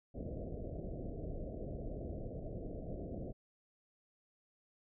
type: low-pass noise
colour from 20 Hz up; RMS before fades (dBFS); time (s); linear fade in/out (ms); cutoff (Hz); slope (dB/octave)
pink; -43; 0.14-3.33; 20; 680; 96
effects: none